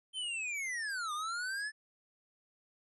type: linear two-way sweep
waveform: square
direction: down then up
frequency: 3136 to 1186 to 1755 Hz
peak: -36 dBFS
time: 0.13-1.72 s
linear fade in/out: 50 ms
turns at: 1.13 s
effects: resampled to 24000 Hz